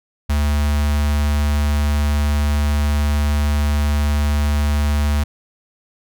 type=tone with notch filter; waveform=square; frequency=73.42 Hz; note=D2; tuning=in tune; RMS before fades=-17 dBFS; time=0.29-5.24 s; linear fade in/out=10 ms; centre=410 Hz; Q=1.1; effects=none